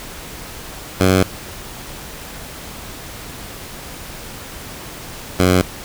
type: tone pair in turn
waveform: 10% pulse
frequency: 93.7 / 91.35 Hz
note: F#2 / F#2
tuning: +22 / -22 cents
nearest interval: unison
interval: 44 cents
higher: first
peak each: -3 dBFS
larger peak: neither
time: 1-1.23 / 5.39-5.62 s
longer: neither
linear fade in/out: 5 ms
effects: pink hiss -33 dBFS RMS until 5.84 s